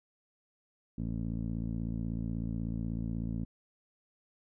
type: tone with low-pass filter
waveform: 15% pulse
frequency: 56.3 Hz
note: A1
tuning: 40 cents sharp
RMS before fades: -35 dBFS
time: 0.98-3.45 s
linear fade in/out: 5 ms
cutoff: 260 Hz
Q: 2.1
effects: none